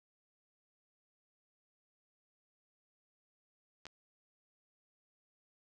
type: clicks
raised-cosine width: 0.2 ms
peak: -30 dBFS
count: 2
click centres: 3.855 / 3.867 s
effects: none